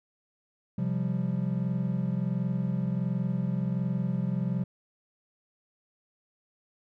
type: chord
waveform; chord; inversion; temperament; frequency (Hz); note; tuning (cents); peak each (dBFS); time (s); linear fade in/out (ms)
triangle; C suspended fourth; none; equal; 130.81 / 174.61 / 196; C3 / F3 / G3; 0 / 0 / 0; -29 / -28 / -30; 0.78-4.64; 5
effects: none